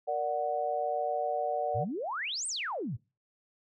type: chord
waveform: sine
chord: Bb augmented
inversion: none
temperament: equal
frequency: 466.2 / 587.3 / 740 Hz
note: Bb4 / D5 / F#5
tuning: 0 / 0 / 0 cents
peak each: -36 / -32 / -31 dBFS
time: 0.07-1.85 s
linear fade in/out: 20 ms
type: exponential two-way sweep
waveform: sine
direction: up then down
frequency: 90.7 to 9100 to 95.9 Hz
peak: -32 dBFS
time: 1.74-2.97 s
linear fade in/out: 20 ms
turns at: 2.47 s
effects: noise-tail reverb RT60 0.3 s tail -23 dB re dry